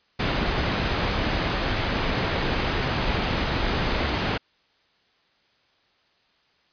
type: low-pass noise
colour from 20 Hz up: pink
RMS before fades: -25 dBFS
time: 0.19-4.38 s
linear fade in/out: 10 ms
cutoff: 4100 Hz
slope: 12 dB/octave
effects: white hiss -64 dBFS RMS until 6.72 s + resampled to 11025 Hz